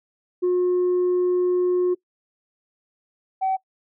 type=tone pair in turn; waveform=sine; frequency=360 / 762.8 Hz; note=F#4 / G5; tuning=-47 / -47 cents; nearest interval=octave + minor second; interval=1300 cents; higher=second; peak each=-15 / -18 dBFS; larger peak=first; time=0.42-1.95 / 3.41-3.57 s; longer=first; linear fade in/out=20 ms; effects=noise-tail reverb RT60 0.1 s tail -22 dB re dry + tanh soft clip ceiling -16 dBFS